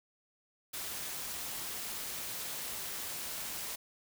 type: noise with amplitude modulation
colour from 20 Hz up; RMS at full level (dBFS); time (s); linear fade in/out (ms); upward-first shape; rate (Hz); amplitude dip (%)
white; -38; 0.73-3.76; 10; sine; 218; 45
effects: none